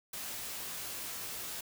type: noise with comb filter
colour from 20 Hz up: white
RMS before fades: -41 dBFS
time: 0.13-1.61 s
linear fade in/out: 5 ms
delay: 18 ms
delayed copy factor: +0.6
effects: none